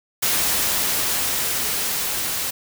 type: noise with level ramp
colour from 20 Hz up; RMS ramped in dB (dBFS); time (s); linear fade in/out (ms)
white; -20 to -25; 0.22-2.51; 10
effects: none